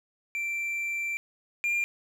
triangle tone pair in turn, 2349 / 2397 Hz, D7 / D7, 0 / +35 cents, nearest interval unison, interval 35 cents, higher second, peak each -27 / -23 dBFS, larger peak second, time 0.35-1.17 / 1.64-1.84 s, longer first, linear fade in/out 0 ms, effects none

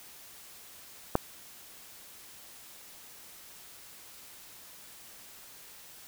click, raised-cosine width 1 ms, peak -9 dBFS, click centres 1.154 s, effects white hiss -51 dBFS RMS until 6.07 s

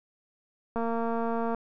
click train, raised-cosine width 1 ms, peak -18 dBFS, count 182, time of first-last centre 0.76-1.547 s, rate 230 Hz, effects none

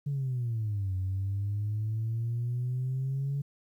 sine exponential two-way sweep, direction down then up, 145.3 to 92.7 to 141.9 Hz, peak -27 dBFS, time 0.06-3.42 s, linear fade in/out 10 ms, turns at 0.95 s, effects tanh soft clip ceiling -25 dBFS + 11-bit

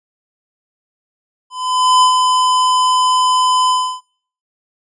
square tone with ADSR envelope, 1013 Hz, B5, 44 cents sharp, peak -8 dBFS, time 1.5-4.01 s, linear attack 520 ms, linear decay 96 ms, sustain -4 dB, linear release 310 ms, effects noise-tail reverb RT60 0.5 s tail -21 dB re dry + resampled to 22050 Hz

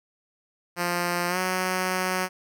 5% pulse tone with pitch glide, 175 to 184.87 Hz, F3 to F#3, +4 to -1 cents, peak -13 dBFS, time 0.76-2.29 s, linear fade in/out 50 ms, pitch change +95 cents, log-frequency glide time 1.28-1.38 s, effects none

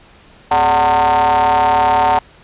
square ring-modulated tone, 80.8 Hz, E2, 34 cents flat, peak -8 dBFS, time 0.51-2.19 s, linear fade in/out 5 ms, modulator 826 Hz, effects pink hiss -45 dBFS RMS until 2.43 s + resampled to 8000 Hz

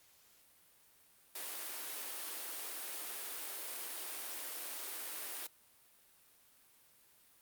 white high-pass noise, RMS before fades -43 dBFS, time 1.35-5.47 s, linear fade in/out 5 ms, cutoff 280 Hz, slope 48 dB/octave, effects white hiss -66 dBFS RMS until 7.41 s + Opus 48 kbps

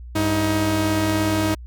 sawtooth tone pair together, 99.8 / 316.3 Hz, G2 / D#4, +32 / +29 cents, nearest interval octave + minor sixth, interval 1997 cents, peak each -19 / -16 dBFS, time 0.15-1.55 s, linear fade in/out 10 ms, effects added 60 Hz sine -34 dBFS peak until 1.66 s

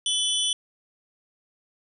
sine tone cluster, 3036 / 3429 / 5890 / 9100 Hz, F#7 / A7 / F#8 / C#9, +44 / -45 / -9 / +44 cents, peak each -26 / -26 / -32 / -30 dBFS, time 0.06-0.53 s, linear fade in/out 2 ms, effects none

